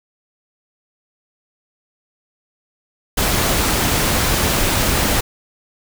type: noise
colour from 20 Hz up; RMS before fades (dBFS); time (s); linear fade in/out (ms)
pink; -17; 3.17-5.21; 10
effects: none